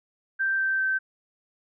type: tone with pitch steps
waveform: sine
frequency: 1568 / 1558.1 / 1548.2 Hz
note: G6 / G6 / G6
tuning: 0 / -11 / -22 cents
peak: -22 dBFS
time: 0.39-0.99 s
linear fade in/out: 20 ms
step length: 200 ms
effects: none